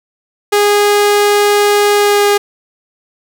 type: tone with pitch glide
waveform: sawtooth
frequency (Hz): 411.6 to 408.8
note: G#4 to G#4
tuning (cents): -16 to -27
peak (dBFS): -4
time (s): 0.52-2.38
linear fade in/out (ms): 10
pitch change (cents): -11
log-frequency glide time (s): 1.95-2.26
effects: none